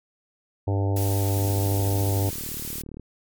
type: harmonic tone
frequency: 98.8 Hz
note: G2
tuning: 14 cents sharp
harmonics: 1 / 3 / 4 / 5 / 6 / 7 / 8 / 9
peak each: -21 / -31 / -33 / -35 / -37 / -38 / -39 / -40 dBFS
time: 0.67-2.3 s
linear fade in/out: 10 ms
type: noise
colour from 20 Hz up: blue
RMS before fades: -33 dBFS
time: 0.96-2.82 s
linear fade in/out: 5 ms
type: click train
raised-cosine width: 3 ms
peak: -25 dBFS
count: 62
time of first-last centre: 1.37-2.997 s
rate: 37.5 Hz
effects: MP3 96 kbps